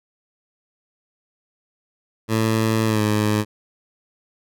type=tone with pitch glide; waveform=15% pulse; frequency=111.1 to 106.33 Hz; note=A2 to G#2; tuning=+17 to +41 cents; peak=-11 dBFS; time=2.28-3.45 s; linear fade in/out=50 ms; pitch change=-76 cents; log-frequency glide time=2.86-3.02 s; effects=none